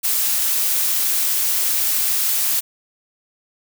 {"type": "noise", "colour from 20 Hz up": "blue", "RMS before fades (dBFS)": -19, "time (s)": [0.03, 2.61], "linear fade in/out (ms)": 20, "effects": []}